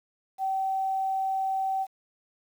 sine tone with quantisation, 769 Hz, G5, 33 cents flat, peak -25 dBFS, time 0.38-1.87 s, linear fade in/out 50 ms, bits 9, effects none

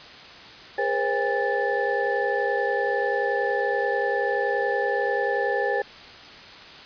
sine tone cluster, 412.1 / 481.8 / 533 / 809 / 1749 Hz, G#4 / B4 / C5 / G#5 / A6, -13 / -43 / +32 / -46 / -11 cents, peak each -28 dBFS, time 0.78-5.82 s, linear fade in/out 5 ms, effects white hiss -43 dBFS RMS until 6.85 s + resampled to 11025 Hz

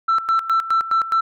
sine tone with tremolo, 1335 Hz, E6, 22 cents sharp, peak -12 dBFS, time 0.08-1.21 s, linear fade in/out 10 ms, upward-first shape square, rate 4.8 Hz, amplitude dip 80%, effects tanh soft clip ceiling -12 dBFS

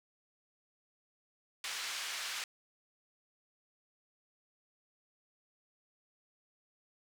pink band-pass noise, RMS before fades -40 dBFS, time 1.64-2.44 s, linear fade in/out 2 ms, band 1700 to 6800 Hz, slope 12 dB/octave, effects none

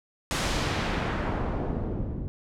pink noise with low-pass filter sweep, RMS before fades -29 dBFS, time 0.31-2.28 s, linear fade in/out 0 ms, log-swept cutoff 9000 to 220 Hz, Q 0.76, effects none

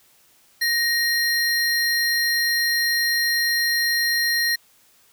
square tone pair together, 1872 / 4173 Hz, A#6 / C8, +7 / -5 cents, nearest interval octave + major second, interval 1388 cents, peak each -21 / -24 dBFS, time 0.61-4.56 s, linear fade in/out 10 ms, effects white hiss -57 dBFS RMS until 5.12 s

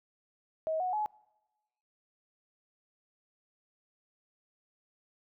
sine tone with pitch steps, 636 / 734.8 / 849 Hz, D#5 / F#5 / G#5, +38 / -12 / +38 cents, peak -29 dBFS, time 0.67-1.06 s, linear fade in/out 0 ms, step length 130 ms, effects noise-tail reverb RT60 1.0 s tail -24 dB re dry

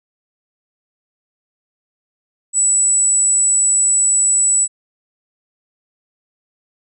sine tone, 7902 Hz, B8, in tune, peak -11 dBFS, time 2.53-4.68 s, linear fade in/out 50 ms, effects none

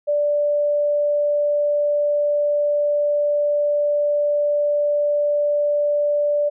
sine tone, 586 Hz, D5, 4 cents flat, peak -16 dBFS, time 0.07-6.5 s, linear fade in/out 20 ms, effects none

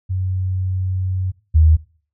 sine tone pair in turn, 93.2 / 78.89 Hz, F#2 / D#2, +13 / +24 cents, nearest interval minor third, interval 289 cents, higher first, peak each -18 / -8 dBFS, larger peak second, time 0.09-1.32 / 1.54-1.77 s, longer first, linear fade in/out 20 ms, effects noise-tail reverb RT60 0.4 s tail -19 dB re dry

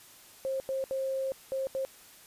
sine tone bursts at uneven times, 533 Hz, C5, 32 cents sharp, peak -29 dBFS, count 5, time 0.45-0.6 / 0.69-0.84 / 0.91-1.32 / 1.52-1.67 / 1.75-1.85 s, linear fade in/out 0 ms, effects white hiss -54 dBFS RMS until 2.26 s + resampled to 32000 Hz

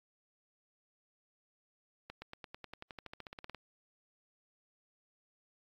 accelerating click train, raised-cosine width 0.3 ms, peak -29 dBFS, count 19, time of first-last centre 2.1-3.547 s, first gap 120 ms, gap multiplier 0.95, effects AAC 32 kbps

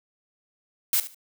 blue noise with echo, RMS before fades -22 dBFS, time 0.93-1 s, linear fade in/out 2 ms, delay 73 ms, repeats 2, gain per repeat -14 dB, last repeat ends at 1.146 s, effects none

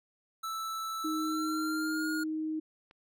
square tone with pitch glide, 1318.5 to 1429.6 Hz, E6 to F6, 0 to +40 cents, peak -35 dBFS, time 0.43-2.24 s, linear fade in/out 10 ms, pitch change +140 cents, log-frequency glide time 1.13-2.08 s
sine tone, 313.1 Hz, D#4, 11 cents sharp, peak -31 dBFS, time 1.04-2.6 s, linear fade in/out 10 ms
clicks, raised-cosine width 0.3 ms, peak -50 / -40 dBFS, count 2, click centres 2.121 / 2.911 s
effects none

